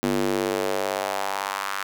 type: tone with high-pass filter sweep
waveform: square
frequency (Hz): 49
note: G1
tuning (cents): 0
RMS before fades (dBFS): -26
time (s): 0.03-1.83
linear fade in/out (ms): 0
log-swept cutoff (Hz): 260 to 1300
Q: 2.2
effects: none